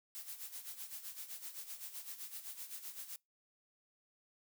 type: noise with tremolo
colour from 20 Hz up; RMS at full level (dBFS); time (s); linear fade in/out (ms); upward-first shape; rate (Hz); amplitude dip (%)
blue; -45; 0.15-3.16; 0; sine; 7.8; 70
effects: noise-tail reverb RT60 0.2 s tail -25 dB re dry